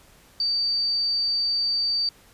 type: tone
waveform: sine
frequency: 4619 Hz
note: D8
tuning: 30 cents flat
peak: -21 dBFS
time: 0.4-2.09 s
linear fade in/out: 2 ms
effects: pink hiss -54 dBFS RMS until 2.33 s + resampled to 32000 Hz